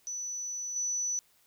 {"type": "tone with level steps", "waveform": "sine", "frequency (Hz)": 5960, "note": "F#8", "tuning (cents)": 12, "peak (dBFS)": [-34, -29], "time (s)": [0.07, 1.19], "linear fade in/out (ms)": 0, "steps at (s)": 0.76, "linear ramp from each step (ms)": 2, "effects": ["white hiss -66 dBFS RMS until 1.46 s"]}